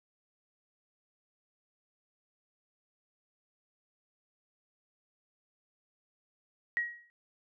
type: tone with exponential decay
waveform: sine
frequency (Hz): 1900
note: A#6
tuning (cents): +33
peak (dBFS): -25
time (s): 6.77-7.1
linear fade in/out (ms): 0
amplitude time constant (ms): 70
effects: none